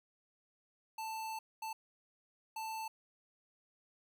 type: tone bursts at uneven times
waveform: square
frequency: 884 Hz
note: A5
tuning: 8 cents sharp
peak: -40 dBFS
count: 3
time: 0.98-1.39 / 1.62-1.73 / 2.56-2.88 s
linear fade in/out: 5 ms
effects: none